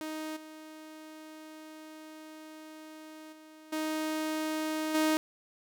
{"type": "tone with level steps", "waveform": "sawtooth", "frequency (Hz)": 312, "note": "D#4", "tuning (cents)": 5, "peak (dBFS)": [-32, -42, -47, -27, -21], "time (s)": [0.01, 5.17], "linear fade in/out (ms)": 0, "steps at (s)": [0.36, 3.32, 3.72, 4.94], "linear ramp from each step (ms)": 10, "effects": []}